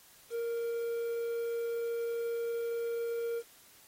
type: tone with quantisation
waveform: triangle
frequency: 466.2 Hz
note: A#4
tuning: in tune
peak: -30 dBFS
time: 0.3-3.43 s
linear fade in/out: 50 ms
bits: 9
effects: white hiss -59 dBFS RMS until 3.87 s + AAC 48 kbps